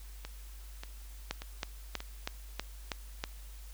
two click trains, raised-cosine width 0.2 ms, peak -24 / -16 dBFS, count 4 / 7, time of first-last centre 0.25-2.004 / 1.31-3.239 s, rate 1.71 / 3.11 Hz, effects added 50 Hz sine -45 dBFS peak until 3.73 s + white hiss -57 dBFS RMS until 3.73 s

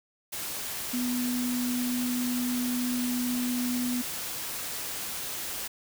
sine tone in noise, 246.9 Hz, B3, in tune, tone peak -27 dBFS, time 0.93-4.02 s, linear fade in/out 10 ms, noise white, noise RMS -35 dBFS, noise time 0.32-5.68 s, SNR +5 dB, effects none

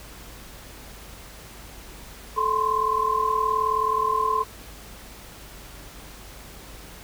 sine tone cluster, 437.3 / 1030 / 1069 Hz, A4 / C6 / C6, -11 / -28 / +37 cents, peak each -29 / -23 / -24 dBFS, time 2.36-4.44 s, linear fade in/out 20 ms, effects added 50 Hz sine -46 dBFS peak until 7.03 s + pink hiss -44 dBFS RMS until 7.03 s

